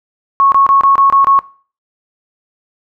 sine tone bursts, 1100 Hz, C#6, 14 cents flat, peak -6 dBFS, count 7, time 0.4-1.39 s, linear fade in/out 0 ms, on 120 ms, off 25 ms, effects noise-tail reverb RT60 0.4 s tail -20 dB re dry

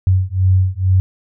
sine beating tone pair, 92.5 / 94.7 Hz, F#2 / F#2, 0 / +41 cents, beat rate 2.2 Hz, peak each -14 dBFS, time 0.07-1 s, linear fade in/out 0 ms, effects none

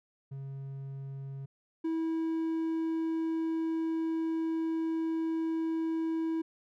triangle tone pair in turn, 136.5 / 324.7 Hz, C#3 / E4, -26 / -26 cents, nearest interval octave + minor third, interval 1500 cents, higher second, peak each -36 / -27 dBFS, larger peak second, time 0.31-1.46 / 1.84-6.42 s, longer second, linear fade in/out 10 ms, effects none

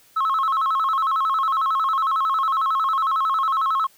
sine tone with vibrato, 1187 Hz, D6, 18 cents sharp, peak -16 dBFS, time 0.16-3.87 s, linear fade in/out 10 ms, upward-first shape square, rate 11 Hz, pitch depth 160 cents each way, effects tanh soft clip ceiling -16 dBFS + white hiss -55 dBFS RMS until 3.97 s

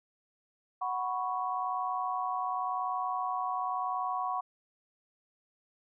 sine chord, F# suspended fourth, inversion none, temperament equal, 740 / 987.8 / 1108.7 Hz, F#5 / B5 / C#6, 0 / 0 / 0 cents, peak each -34 / -36 / -34 dBFS, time 0.81-4.41 s, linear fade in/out 10 ms, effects none

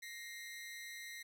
sawtooth ring-modulated tone, 1986 Hz, B6, 9 cents sharp, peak -40 dBFS, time 0.02-1.23 s, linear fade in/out 10 ms, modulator 115 Hz, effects none

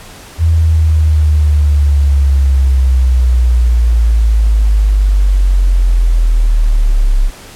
sine linear sweep, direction down, 82.41 to 33.4 Hz, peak -6 dBFS, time 0.38-7.31 s, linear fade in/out 50 ms, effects pink hiss -34 dBFS RMS until 7.55 s + low-pass 12000 Hz 12 dB/octave

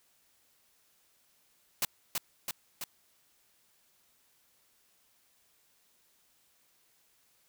white noise with echo, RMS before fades -29 dBFS, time 1.82-1.85 s, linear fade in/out 2 ms, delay 330 ms, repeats 3, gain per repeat -3 dB, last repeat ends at 2.84 s, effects white hiss -69 dBFS RMS until 7.48 s

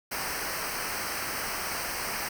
pink noise with comb filter, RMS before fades -33 dBFS, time 0.11-2.29 s, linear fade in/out 10 ms, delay 0.28 ms, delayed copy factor -0.8, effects none

